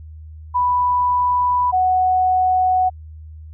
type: tone pair in turn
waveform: sine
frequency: 987.8 / 740.5 Hz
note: B5 / F#5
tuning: 0 / +1 cents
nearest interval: perfect fourth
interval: 499 cents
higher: first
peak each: -14 / -13 dBFS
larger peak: second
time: 0.54-1.72 / 1.72-2.9 s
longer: neither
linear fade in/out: 20 ms
effects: added 78 Hz sine -34 dBFS peak until 3.53 s